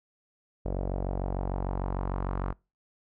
sawtooth tone with low-pass filter sweep, 46.65 Hz, F#1, 15 cents sharp, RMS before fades -31 dBFS, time 0.65-2.53 s, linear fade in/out 10 ms, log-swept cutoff 590 to 1200 Hz, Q 2.3, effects noise-tail reverb RT60 0.3 s tail -26 dB re dry

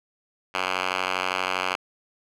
5% pulse tone with band-pass filter, 92.5 Hz, F#2, in tune, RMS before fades -27 dBFS, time 0.54-1.76 s, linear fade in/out 10 ms, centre 2000 Hz, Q 1.5, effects none

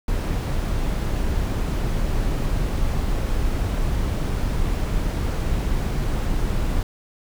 brown noise, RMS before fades -22 dBFS, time 0.08-6.83 s, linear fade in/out 2 ms, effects none

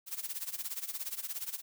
blue noise with tremolo, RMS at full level -36 dBFS, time 0.06-1.62 s, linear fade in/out 50 ms, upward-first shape sine, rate 17 Hz, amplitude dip 85%, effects none

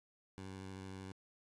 15% pulse tone with vibrato, 95.4 Hz, G2, 47 cents flat, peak -40 dBFS, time 0.38-1.12 s, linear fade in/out 0 ms, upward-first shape triangle, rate 13 Hz, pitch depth 23 cents each way, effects resampled to 22050 Hz + 13-bit

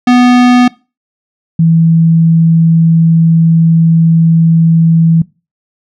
square / sine tone pair in turn, 246.9 / 164.24 Hz, B3 / E3, 0 / -6 cents, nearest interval perfect fifth, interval 706 cents, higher first, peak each -4 dBFS, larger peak neither, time 0.07-0.68 / 1.59-5.22 s, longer second, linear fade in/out 5 ms, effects noise-tail reverb RT60 0.3 s tail -22 dB re dry + low-pass 4000 Hz 12 dB/octave

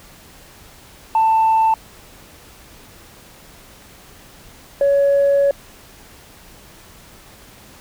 sine tone pair in turn, 888 / 560.7 Hz, A5 / C#5, +16 / +20 cents, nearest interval minor sixth, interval 796 cents, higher first, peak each -10 dBFS, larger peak neither, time 1.15-1.74 / 4.81-5.51 s, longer second, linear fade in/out 2 ms, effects tanh soft clip ceiling -9 dBFS + pink hiss -44 dBFS RMS until 7.8 s

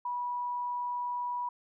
sine tone, 976 Hz, B5, 21 cents flat, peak -31 dBFS, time 0.05-1.49 s, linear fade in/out 5 ms, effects none

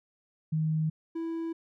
sine / triangle tone pair in turn, 157.1 / 329.5 Hz, D#3 / E4, +17 / -1 cents, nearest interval octave + minor second, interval 1282 cents, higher second, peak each -25 / -29 dBFS, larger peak first, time 0.52-0.9 / 1.15-1.53 s, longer neither, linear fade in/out 10 ms, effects none

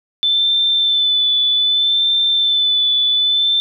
sine tone with vibrato, 3520 Hz, A7, in tune, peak -12 dBFS, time 0.23-3.6 s, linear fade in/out 0 ms, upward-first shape sine, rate 0.64 Hz, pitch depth 24 cents each way, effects none

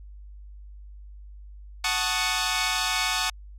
10% pulse chord, D# half-diminished seventh, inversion first, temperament equal, 740 / 880 / 1108.7 / 1244.5 Hz, F#5 / A5 / C#6 / D#6, 0 / 0 / 0 / 0 cents, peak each -21 dBFS, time 1.84-3.3 s, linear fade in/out 5 ms, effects added 50 Hz sine -41 dBFS peak until 3.58 s + low-pass 12000 Hz 12 dB/octave

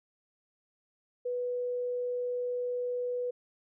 sine tone, 492.3 Hz, B4, 6 cents flat, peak -30 dBFS, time 1.25-3.31 s, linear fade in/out 10 ms, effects none

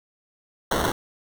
blue noise with sample-and-hold, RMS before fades -23 dBFS, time 0.71-0.92 s, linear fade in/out 5 ms, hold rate 2450 Hz, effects none

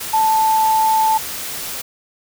sine tone in noise, 880 Hz, A5, in tune, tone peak -12 dBFS, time 0.13-1.18 s, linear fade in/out 10 ms, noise white, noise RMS -27 dBFS, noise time 0-1.82 s, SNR +12 dB, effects none

